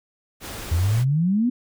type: noise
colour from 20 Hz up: pink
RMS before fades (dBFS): -34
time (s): 0.4-1.05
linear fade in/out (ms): 50
type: exponential sweep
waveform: sine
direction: up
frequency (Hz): 78.4 to 255.6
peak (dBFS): -17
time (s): 0.71-1.5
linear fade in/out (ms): 10
effects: none